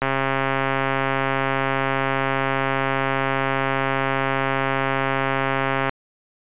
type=click train; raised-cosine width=0.5 ms; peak=-6 dBFS; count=794; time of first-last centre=0.02-5.894 s; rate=135 Hz; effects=resampled to 8000 Hz